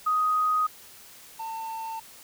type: tone pair in turn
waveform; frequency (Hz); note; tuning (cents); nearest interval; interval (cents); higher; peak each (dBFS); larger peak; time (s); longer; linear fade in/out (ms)
sine / triangle; 1250 / 897.5; D#6 / A5; +8 / +34; tritone; 574; first; -21 / -30; first; 0.06-0.67 / 1.39-2; neither; 10
effects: white hiss -49 dBFS RMS until 2.23 s